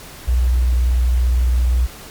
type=tone with vibrato; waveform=sine; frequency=61.2 Hz; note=B1; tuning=15 cents flat; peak=-12 dBFS; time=0.27-1.87 s; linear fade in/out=20 ms; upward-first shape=sine; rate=20 Hz; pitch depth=120 cents each way; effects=pink hiss -37 dBFS RMS until 2.1 s + MP3 96 kbps